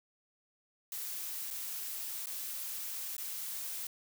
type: noise with dropouts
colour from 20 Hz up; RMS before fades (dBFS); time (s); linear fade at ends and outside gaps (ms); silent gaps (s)
blue; -40; 0.92-3.87; 2; 1.504-1.509 / 2.259-2.269 / 3.167-3.18
effects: none